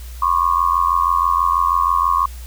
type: tone with amplitude modulation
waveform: sine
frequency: 1094 Hz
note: C#6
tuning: 23 cents flat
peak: -9 dBFS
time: 0.22-2.26 s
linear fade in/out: 5 ms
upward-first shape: sine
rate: 86.2 Hz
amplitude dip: 100%
effects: added 60 Hz sine -30 dBFS peak until 2.46 s + white hiss -43 dBFS RMS until 2.46 s